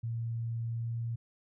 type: tone with pitch glide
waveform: sine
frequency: 115.5 to 116.24 Hz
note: A#2 to A#2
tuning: -16 to -4 cents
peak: -32 dBFS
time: 0.03-1.16 s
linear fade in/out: 10 ms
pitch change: +12 cents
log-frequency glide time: 0.68-0.94 s
effects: none